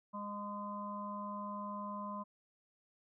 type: harmonic tone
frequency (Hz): 205.1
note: G#3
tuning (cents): -21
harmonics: 1 / 3 / 5 / 6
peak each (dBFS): -44 / -49 / -42 / -54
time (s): 0.13-2.24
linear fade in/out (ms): 20
effects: none